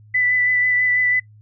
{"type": "tone with vibrato", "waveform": "sine", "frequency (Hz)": 1989, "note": "B6", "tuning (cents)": 12, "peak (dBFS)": -15, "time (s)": [0.14, 1.2], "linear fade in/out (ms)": 10, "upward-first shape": "sine", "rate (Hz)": 6.1, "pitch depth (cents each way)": 16, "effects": ["noise-tail reverb RT60 0.1 s tail -21 dB re dry", "added 106 Hz sine -44 dBFS peak until 1.41 s"]}